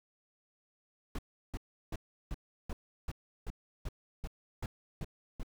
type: noise bursts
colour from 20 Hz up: brown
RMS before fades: -37 dBFS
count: 12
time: 1.15-5.432 s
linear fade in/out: 2 ms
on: 36 ms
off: 350 ms
effects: none